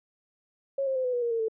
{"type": "tone with pitch steps", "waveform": "sine", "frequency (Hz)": [548, 531.8, 516, 500.8, 486, 471.6, 457.6, 444.1], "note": ["C#5", "C5", "C5", "B4", "B4", "A#4", "A#4", "A4"], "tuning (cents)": [-20, 28, -24, 24, -28, 20, -32, 16], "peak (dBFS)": -25, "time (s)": [0.78, 1.484], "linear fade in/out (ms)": 5, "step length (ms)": 88, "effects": []}